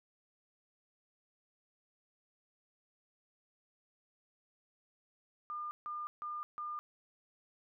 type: tone bursts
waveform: sine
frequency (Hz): 1206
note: D6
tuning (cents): +46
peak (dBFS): -38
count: 4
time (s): 5.5-6.79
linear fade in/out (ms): 0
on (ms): 210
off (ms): 150
effects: none